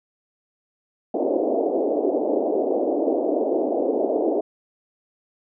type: band-pass noise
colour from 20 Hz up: pink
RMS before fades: -22 dBFS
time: 1.14-4.41 s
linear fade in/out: 5 ms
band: 280 to 690 Hz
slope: 48 dB/octave
effects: none